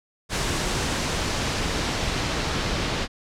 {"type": "noise with low-pass filter sweep", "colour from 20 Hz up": "pink", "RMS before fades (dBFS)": -26, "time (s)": [0.29, 3.08], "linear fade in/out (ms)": 50, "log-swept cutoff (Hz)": [7900, 4600], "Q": 0.95, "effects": []}